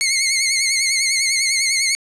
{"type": "tone with vibrato", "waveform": "15% pulse", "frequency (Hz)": 2152, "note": "C7", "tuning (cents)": 48, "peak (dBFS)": -9, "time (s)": [0.01, 1.95], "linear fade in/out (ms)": 0, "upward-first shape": "sine", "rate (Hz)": 10, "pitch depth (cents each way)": 66, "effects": ["resampled to 24000 Hz", "8-bit"]}